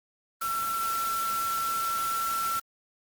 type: tone in noise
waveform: sine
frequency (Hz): 1345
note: E6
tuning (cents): +34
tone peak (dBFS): -27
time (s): 0.41-2.6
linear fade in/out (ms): 10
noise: white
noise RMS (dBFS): -36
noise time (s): 0.41-2.6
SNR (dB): +6
effects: Opus 24 kbps